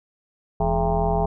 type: tone with frequency modulation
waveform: sine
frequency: 419.4 Hz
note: G#4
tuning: 17 cents sharp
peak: -18 dBFS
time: 0.6-1.26 s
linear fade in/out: 5 ms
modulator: 126 Hz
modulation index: 3.7
effects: none